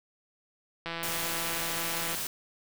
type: click train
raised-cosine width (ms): 0.3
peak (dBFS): -19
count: 216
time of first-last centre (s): 0.86-2.147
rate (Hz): 167
type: noise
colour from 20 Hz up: white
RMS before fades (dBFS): -34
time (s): 1.03-2.27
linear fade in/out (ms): 2
effects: none

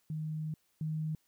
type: tone pair in turn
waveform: sine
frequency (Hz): 155.56 / 156.16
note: D#3 / D#3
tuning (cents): 0 / +7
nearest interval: unison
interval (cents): 7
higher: second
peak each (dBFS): -34 / -32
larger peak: second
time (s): 0.1-0.54 / 0.81-1.15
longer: first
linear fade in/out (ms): 2
effects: white hiss -74 dBFS RMS until 1.27 s

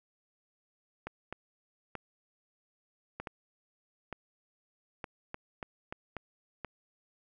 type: clicks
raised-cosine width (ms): 0.5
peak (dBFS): -23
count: 12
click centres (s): 1.07 / 1.326 / 1.953 / 3.2 / 3.272 / 4.127 / 5.042 / 5.344 / 5.628 / 5.925 / 6.167 / 6.647
effects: none

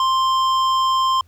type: tone with hard clipping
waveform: triangle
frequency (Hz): 1050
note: C6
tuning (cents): +6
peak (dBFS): -17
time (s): 0-1.21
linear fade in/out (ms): 2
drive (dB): 14
effects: added 85 Hz sine -49 dBFS peak until 1.27 s + pink hiss -62 dBFS RMS until 1.27 s

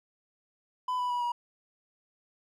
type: tone with pitch steps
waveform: triangle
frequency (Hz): 1003 / 988.6 / 974.4 / 960.5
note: B5 / B5 / B5 / B5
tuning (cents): +26 / +1 / -24 / -48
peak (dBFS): -26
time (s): 0.88-1.32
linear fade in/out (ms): 5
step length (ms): 110
effects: none

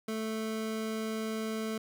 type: tone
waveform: 25% pulse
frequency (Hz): 220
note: A3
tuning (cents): 0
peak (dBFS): -29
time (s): 0.08-1.78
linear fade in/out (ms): 5
effects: none

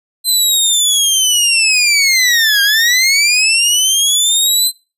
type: linear two-way sweep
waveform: 20% pulse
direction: down then up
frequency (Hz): 4099 to 1600 to 4099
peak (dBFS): -4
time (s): 0.24-4.72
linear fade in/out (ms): 50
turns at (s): 2.62
effects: noise-tail reverb RT60 0.3 s tail -23 dB re dry + resampled to 32000 Hz

